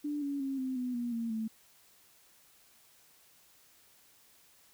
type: tone with pitch steps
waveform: sine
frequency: 293.7 / 282.1 / 270.9 / 260.1 / 249.8 / 239.9 / 230.4 / 221.3 Hz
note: D4 / C#4 / C#4 / C4 / B3 / A#3 / A#3 / A3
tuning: 0 / +30 / -40 / -10 / +20 / +50 / -20 / +10 cents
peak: -32 dBFS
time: 0.04-1.48 s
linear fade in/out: 10 ms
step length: 180 ms
effects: white hiss -63 dBFS RMS until 4.73 s